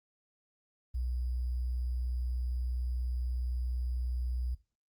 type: tone with sample-and-hold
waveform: sine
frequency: 61.5 Hz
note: B1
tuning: 7 cents flat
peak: -31 dBFS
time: 0.94-4.55 s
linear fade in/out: 10 ms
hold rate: 4900 Hz
effects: noise-tail reverb RT60 0.3 s tail -18 dB re dry + Opus 24 kbps